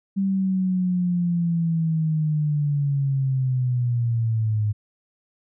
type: linear sweep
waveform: sine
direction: down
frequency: 196 to 104.4 Hz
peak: -19 dBFS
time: 0.16-4.73 s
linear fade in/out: 20 ms
effects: none